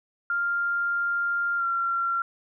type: tone with pitch glide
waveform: sine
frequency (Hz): 1396.9 to 1371.3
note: F6 to F6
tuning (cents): 0 to -32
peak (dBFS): -23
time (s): 0.3-2.22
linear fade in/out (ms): 2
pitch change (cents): -32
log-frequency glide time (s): 1.57-1.64
effects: none